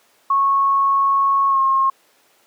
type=tone with pitch glide; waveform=sine; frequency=1100 to 1074.9 Hz; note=C#6 to C6; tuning=-14 to +46 cents; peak=-13 dBFS; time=0.3-1.9 s; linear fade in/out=5 ms; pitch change=-40 cents; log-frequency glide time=1.49-1.59 s; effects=pink hiss -56 dBFS RMS until 2.46 s + high-pass 400 Hz 12 dB/octave

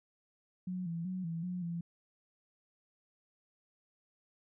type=tone with pitch steps; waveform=sine; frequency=182.7 / 167.5 / 185 / 165.6 / 180.2 / 169.9 Hz; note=F#3 / E3 / F#3 / E3 / F#3 / F3; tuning=-22 / +28 / 0 / +8 / -45 / -47 cents; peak=-35 dBFS; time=0.67-1.81 s; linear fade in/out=5 ms; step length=190 ms; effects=none

